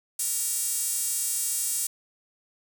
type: tone with high-pass filter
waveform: sawtooth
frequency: 466.2 Hz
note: A#4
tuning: in tune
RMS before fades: -28 dBFS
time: 0.19-1.87 s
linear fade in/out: 5 ms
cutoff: 8600 Hz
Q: 2
effects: none